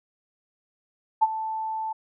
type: tone with ADSR envelope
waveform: sine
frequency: 880 Hz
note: A5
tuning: in tune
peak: -13 dBFS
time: 1.21-1.93 s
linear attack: 19 ms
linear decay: 35 ms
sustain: -14 dB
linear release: 10 ms
effects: none